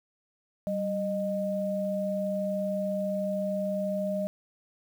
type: tone pair together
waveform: sine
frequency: 193.4 / 614 Hz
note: G3 / D#5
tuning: -23 / -23 cents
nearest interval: octave + minor sixth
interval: 2000 cents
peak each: -31 / -29 dBFS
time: 0.67-4.27 s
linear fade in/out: 0 ms
effects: 9-bit